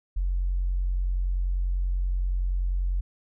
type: tone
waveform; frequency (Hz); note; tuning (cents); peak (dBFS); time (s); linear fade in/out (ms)
sine; 45.2; F#1; -40; -22; 0.16-3.01; 10
effects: tanh soft clip ceiling -18 dBFS